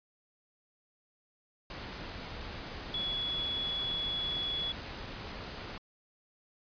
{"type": "tone in noise", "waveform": "sine", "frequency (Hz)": 3383, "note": "G#7", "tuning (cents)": 31, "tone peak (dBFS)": -32, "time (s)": [2.94, 4.72], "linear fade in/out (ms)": 2, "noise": "pink", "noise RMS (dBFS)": -42, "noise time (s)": [1.7, 5.78], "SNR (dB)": 7, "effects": ["resampled to 11025 Hz"]}